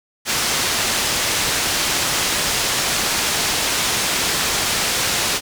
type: low-pass noise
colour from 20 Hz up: white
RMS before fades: -20 dBFS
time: 0.25-5.41 s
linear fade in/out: 50 ms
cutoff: 6900 Hz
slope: 12 dB/octave
effects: none